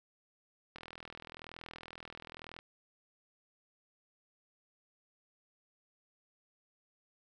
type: click train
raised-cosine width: 0.3 ms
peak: -30 dBFS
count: 76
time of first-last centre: 0.76-2.589 s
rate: 41 Hz
effects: none